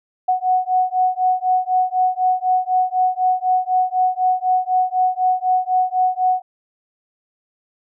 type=beating tone pair; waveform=sine; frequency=737 / 741 Hz; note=F#5 / F#5; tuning=-7 / +2 cents; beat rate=4 Hz; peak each=-18 dBFS; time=0.28-6.42 s; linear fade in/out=10 ms; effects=none